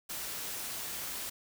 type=noise; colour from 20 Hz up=white; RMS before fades=-39 dBFS; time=0.09-1.3 s; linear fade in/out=10 ms; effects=none